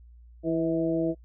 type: harmonic tone with a mistuned harmonic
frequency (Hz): 164.81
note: E3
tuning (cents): 0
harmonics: 1 / 2 / 3 / 4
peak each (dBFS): -33 / -25 / -32 / -31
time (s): 0.43-1.15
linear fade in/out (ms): 50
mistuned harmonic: 4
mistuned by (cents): -37
effects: noise-tail reverb RT60 0.1 s tail -23 dB re dry + added 59 Hz sine -48 dBFS peak until 1.24 s